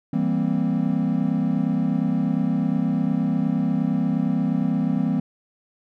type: chord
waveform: triangle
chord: C dominant seventh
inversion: first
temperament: equal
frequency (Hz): 164.81 / 196 / 233.1 / 261.6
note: E3 / G3 / Bb3 / C4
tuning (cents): 0 / 0 / 0 / 0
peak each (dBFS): -23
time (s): 0.13-5.2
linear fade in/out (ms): 5
effects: none